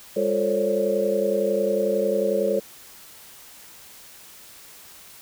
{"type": "tone cluster", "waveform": "sine", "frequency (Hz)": [203, 353.3, 442.7, 533, 564], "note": ["G#3", "F4", "A4", "C5", "C#5"], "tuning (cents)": [-39, 20, 11, 32, 30], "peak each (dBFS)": [-29, -31, -24, -25, -25], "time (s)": [0.16, 2.6], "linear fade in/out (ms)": 10, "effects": ["white hiss -46 dBFS RMS until 5.21 s"]}